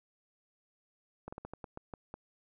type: slowing click train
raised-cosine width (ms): 1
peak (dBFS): -28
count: 9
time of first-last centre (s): 1.28-2.141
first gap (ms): 45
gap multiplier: 1.24
effects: none